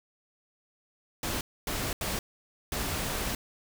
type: noise bursts at uneven times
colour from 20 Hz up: pink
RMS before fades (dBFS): -32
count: 4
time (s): 1.23-1.41 / 1.67-1.93 / 2.01-2.19 / 2.72-3.35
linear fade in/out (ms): 2
effects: none